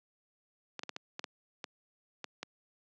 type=clicks; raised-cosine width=0.2 ms; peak=-21 dBFS; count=9; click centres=0.793 / 0.834 / 0.893 / 0.964 / 1.194 / 1.242 / 1.642 / 2.243 / 2.43 s; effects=high-pass 200 Hz 12 dB/octave + low-pass 7000 Hz 12 dB/octave